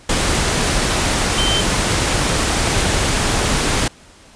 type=tone in noise; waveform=sine; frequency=3100 Hz; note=G7; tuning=20 cents flat; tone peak=-18 dBFS; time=1.38-1.61 s; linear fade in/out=5 ms; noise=pink; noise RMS=-17 dBFS; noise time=0.09-3.88 s; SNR=-4 dB; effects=pink hiss -45 dBFS RMS until 4.35 s + resampled to 22050 Hz